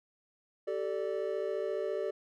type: chord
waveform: triangle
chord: G suspended second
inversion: none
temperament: equal with one note detuned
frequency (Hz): 385.5 / 440 / 587.3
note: G4 / A4 / D5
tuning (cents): -29 / 0 / 0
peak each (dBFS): -34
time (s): 0.67-2.11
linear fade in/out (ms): 10
effects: none